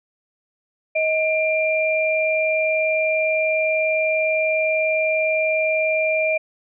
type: tone pair together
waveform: sine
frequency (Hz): 631 / 2381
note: D#5 / D7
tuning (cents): +24 / +23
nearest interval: octave + major seventh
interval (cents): 2299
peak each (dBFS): -19 / -21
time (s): 0.95-6.38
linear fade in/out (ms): 10
effects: none